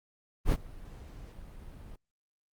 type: noise with ADSR envelope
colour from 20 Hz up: brown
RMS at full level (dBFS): -22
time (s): 0.45-1.96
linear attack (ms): 69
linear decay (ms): 47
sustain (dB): -24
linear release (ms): 6
effects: Opus 32 kbps